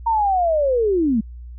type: linear sweep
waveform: sine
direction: down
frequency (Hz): 932.3 to 205.2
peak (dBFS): -15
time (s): 0.06-1.21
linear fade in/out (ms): 10
effects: added 60 Hz sine -33 dBFS peak until 1.58 s